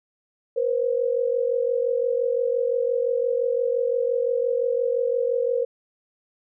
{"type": "tone pair together", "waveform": "sine", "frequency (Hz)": [477.5, 523.3], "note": ["A#4", "C5"], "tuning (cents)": [42, 0], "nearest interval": "major second", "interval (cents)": 158, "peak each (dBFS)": [-22, -24], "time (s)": [0.56, 5.65], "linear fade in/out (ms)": 10, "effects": []}